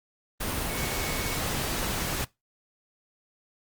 sine tone in noise, 2217 Hz, C#7, in tune, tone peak -39 dBFS, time 0.69-1.39 s, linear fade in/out 10 ms, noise pink, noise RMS -30 dBFS, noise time 0.4-2.25 s, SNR -12 dB, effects noise-tail reverb RT60 0.2 s tail -21 dB re dry + Opus 32 kbps

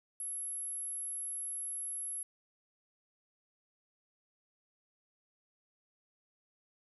sine tone, 11175 Hz, F9, in tune, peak -36 dBFS, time 0.2-2.23 s, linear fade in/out 2 ms, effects tanh soft clip ceiling -32 dBFS + 12-bit

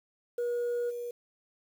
sine tone with level steps, 480.4 Hz, B4, 48 cents flat, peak -26 / -34 dBFS, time 0.38-1.11 s, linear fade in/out 5 ms, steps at 0.89 s, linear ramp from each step 20 ms, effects tanh soft clip ceiling -27 dBFS + 9-bit

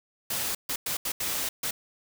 white noise bursts at uneven times, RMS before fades -30 dBFS, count 6, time 0.3-0.55 / 0.69-0.76 / 0.86-0.97 / 1.05-1.12 / 1.2-1.49 / 1.63-1.71 s, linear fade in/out 5 ms, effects none

